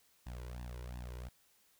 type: tone with flanger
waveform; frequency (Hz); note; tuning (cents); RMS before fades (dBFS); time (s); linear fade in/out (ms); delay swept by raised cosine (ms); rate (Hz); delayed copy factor
sawtooth; 61; B1; -21; -45; 0.26-1.29; 10; 1.1 to 2.1; 2.8; +0.95
effects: white hiss -70 dBFS RMS until 1.79 s